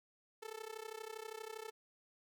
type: tone with amplitude modulation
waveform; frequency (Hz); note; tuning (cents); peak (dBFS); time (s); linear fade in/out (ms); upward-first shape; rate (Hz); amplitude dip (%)
sawtooth; 440; A4; 0; -38; 0.42-1.71; 10; sine; 32.5; 90
effects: none